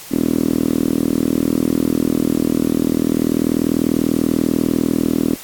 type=tone with band-pass filter; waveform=5% pulse; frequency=40.21 Hz; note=E1; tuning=42 cents flat; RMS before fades=-17 dBFS; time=0.11-5.36 s; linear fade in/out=10 ms; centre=270 Hz; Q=3.3; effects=white hiss -35 dBFS RMS until 5.43 s + AAC 64 kbps